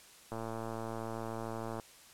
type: click train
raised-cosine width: 1 ms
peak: -26 dBFS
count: 168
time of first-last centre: 0.32-1.798 s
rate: 113 Hz
effects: white hiss -57 dBFS RMS until 2.13 s + low-pass 11000 Hz 12 dB/octave